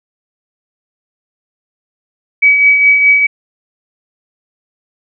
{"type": "tone with tremolo", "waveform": "sine", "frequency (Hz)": 2276, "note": "C#7", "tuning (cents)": 45, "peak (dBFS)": -3, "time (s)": [2.42, 3.27], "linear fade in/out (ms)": 10, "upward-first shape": "triangle", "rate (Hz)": 4.8, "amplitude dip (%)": 50, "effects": []}